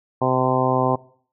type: harmonic tone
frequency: 128.9 Hz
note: C3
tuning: 26 cents flat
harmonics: 1 / 2 / 3 / 4 / 5 / 6 / 7 / 8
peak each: -25 / -25 / -25 / -25 / -25 / -25 / -25 / -25 dBFS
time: 0.21-0.96 s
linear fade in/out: 10 ms
effects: noise-tail reverb RT60 0.5 s tail -19 dB re dry